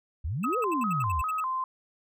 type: exponential two-way sweep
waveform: sine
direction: up then down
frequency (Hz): 65.41 to 521 to 65.41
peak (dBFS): -28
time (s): 0.24-1.22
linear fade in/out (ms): 10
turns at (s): 0.58
type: tone bursts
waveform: square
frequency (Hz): 2632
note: E7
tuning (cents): -3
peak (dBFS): -36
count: 11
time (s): 0.43-1.405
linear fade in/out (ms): 5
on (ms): 25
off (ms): 70
type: tone with vibrato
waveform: sine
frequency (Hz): 1147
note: D6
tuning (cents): -41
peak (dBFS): -27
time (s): 0.44-1.64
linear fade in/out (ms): 2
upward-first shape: square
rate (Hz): 2.5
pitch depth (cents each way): 170
effects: none